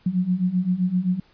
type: beating tone pair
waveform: sine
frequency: 177.4 / 185.1 Hz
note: F3 / F#3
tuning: +27 / +1 cents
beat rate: 7.7 Hz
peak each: -24 / -21 dBFS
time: 0.06-1.2 s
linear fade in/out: 5 ms
effects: pink hiss -58 dBFS RMS until 1.33 s + resampled to 11025 Hz